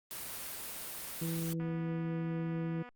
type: noise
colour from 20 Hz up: white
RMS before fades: -42 dBFS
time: 0.11-1.53 s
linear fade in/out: 0 ms
type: harmonic tone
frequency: 164.81 Hz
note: E3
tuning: in tune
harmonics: 1 / 2 / 3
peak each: -34 / -40 / -46 dBFS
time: 1.21-2.83 s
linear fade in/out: 10 ms
type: click train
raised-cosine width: 0.5 ms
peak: -36 dBFS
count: 317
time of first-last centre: 1.6-2.89 s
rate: 245 Hz
effects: Opus 32 kbps